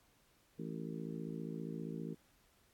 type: harmonic tone with a mistuned harmonic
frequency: 55 Hz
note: A1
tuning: in tune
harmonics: 3 / 4 / 5 / 6 / 7 / 8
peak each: -44 / -46 / -48 / -50 / -51 / -52 dBFS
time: 0.58-2.15 s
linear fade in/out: 20 ms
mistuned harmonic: 8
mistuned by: +64 cents
effects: pink hiss -71 dBFS RMS until 2.73 s + AAC 64 kbps